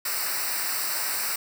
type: noise with comb filter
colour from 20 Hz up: white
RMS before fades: -28 dBFS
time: 0.05-1.36 s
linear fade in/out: 5 ms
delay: 0.3 ms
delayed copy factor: -0.9
effects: none